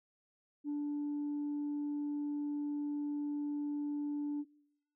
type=tone; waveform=sine; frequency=292.1 Hz; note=D4; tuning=9 cents flat; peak=-32 dBFS; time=0.64-4.45 s; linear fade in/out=50 ms; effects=noise-tail reverb RT60 0.8 s tail -24 dB re dry + tanh soft clip ceiling -32 dBFS